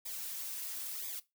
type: noise with flanger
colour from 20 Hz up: blue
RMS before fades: -41 dBFS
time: 0.05-1.2 s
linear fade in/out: 10 ms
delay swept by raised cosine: 0.69 to 5.59 ms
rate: 0.98 Hz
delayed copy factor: -0.75
effects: noise-tail reverb RT60 0.2 s tail -18 dB re dry